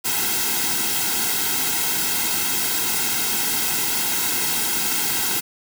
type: noise with comb filter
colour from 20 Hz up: white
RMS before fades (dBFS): -22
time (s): 0.04-5.41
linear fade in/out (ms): 20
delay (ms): 1.7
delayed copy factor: -1
effects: none